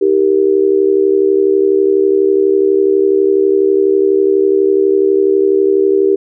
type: tone with amplitude modulation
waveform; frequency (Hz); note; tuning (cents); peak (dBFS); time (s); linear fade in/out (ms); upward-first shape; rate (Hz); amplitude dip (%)
sine; 392; G4; 0; -4; 0.01-6.16; 10; sine; 72.1; 85
effects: none